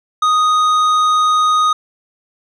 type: tone with tanh clipping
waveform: sine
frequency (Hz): 1244.5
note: D#6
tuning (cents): 0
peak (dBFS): -12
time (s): 0.22-1.73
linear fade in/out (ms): 5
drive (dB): 10
effects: none